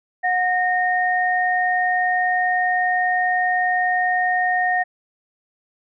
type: tone pair together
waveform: sine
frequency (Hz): 728.8 / 1845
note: F#5 / A#6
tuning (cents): -26 / -18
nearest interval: octave + major third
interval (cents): 1608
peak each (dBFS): -19 / -20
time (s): 0.23-4.84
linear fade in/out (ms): 20
effects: none